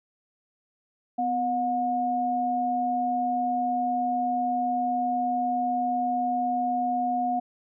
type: tone pair together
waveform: sine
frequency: 250.6 / 721.6 Hz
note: B3 / F#5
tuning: +25 / -44 cents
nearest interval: octave + tritone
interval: 1831 cents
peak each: -30 / -24 dBFS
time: 1.18-7.4 s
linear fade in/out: 10 ms
effects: none